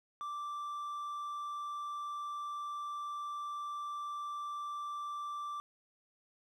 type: tone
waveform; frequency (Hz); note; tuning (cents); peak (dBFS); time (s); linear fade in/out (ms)
triangle; 1173; D6; -2; -36; 0.21-5.6; 0
effects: none